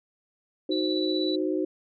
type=chord; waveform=sine; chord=C diminished; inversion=first; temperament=equal; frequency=311.1 / 370 / 523.3 Hz; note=Eb4 / Gb4 / C5; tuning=0 / 0 / 0 cents; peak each=-27 / -28 / -33 dBFS; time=0.69-1.65 s; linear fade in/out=5 ms
type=tone with tremolo; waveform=sine; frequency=3951 Hz; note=B7; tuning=in tune; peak=-29 dBFS; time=0.71-1.36 s; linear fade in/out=10 ms; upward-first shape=sine; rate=16 Hz; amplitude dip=35%
effects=none